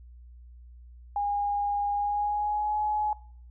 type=tone with pitch glide; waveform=sine; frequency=816 to 844.8 Hz; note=G#5 to G#5; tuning=-31 to +29 cents; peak=-25 dBFS; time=1.16-3.13 s; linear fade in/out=2 ms; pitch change=+60 cents; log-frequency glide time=1.93-2.77 s; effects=noise-tail reverb RT60 0.6 s tail -21 dB re dry + added 60 Hz sine -46 dBFS peak until 3.5 s